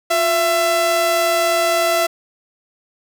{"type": "tone pair together", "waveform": "sawtooth", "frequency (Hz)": [354.5, 669.2], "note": ["F4", "E5"], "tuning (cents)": [26, 26], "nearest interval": "major seventh", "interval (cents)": 1100, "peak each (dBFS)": [-21, -11], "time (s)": [0.1, 2.07], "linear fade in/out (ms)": 10, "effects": []}